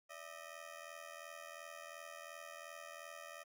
15% pulse ring-modulated tone, 623 Hz, D#5, 2 cents sharp, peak -40 dBFS, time 0.09-3.44 s, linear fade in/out 20 ms, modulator 41.4 Hz, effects none

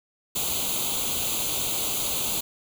white noise with comb filter, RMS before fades -27 dBFS, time 0.35-2.41 s, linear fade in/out 10 ms, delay 0.28 ms, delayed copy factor +0.85, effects none

